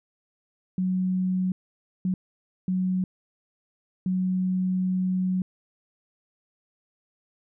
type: tone bursts at uneven times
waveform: sine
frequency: 185 Hz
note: F#3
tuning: in tune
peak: -22 dBFS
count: 4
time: 0.78-1.52 / 2.05-2.14 / 2.68-3.04 / 4.06-5.42 s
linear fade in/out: 2 ms
effects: none